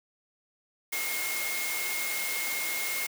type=tone in noise; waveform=sine; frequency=2148 Hz; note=C7; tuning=45 cents sharp; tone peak=-33 dBFS; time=0.92-3.07 s; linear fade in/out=10 ms; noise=white; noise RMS=-33 dBFS; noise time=0.92-3.07 s; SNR=-3 dB; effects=high-pass 300 Hz 12 dB/octave